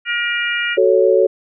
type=harmonic tone; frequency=475.5 Hz; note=A#4; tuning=34 cents sharp; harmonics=3 / 4 / 5 / 6; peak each=-21 / -22 / -23 / -24 dBFS; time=0.05-0.78 s; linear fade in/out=50 ms
type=chord; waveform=sine; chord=F# minor; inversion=none; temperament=equal with one note detuned; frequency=373 / 440 / 554.4 Hz; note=F#4 / A4 / C#5; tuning=+14 / 0 / 0 cents; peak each=-14 dBFS; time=0.77-1.27 s; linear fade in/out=10 ms
effects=none